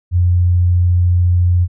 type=tone; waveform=sine; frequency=88.6 Hz; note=F2; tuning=25 cents sharp; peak=-9 dBFS; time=0.11-1.68 s; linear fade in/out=50 ms; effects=none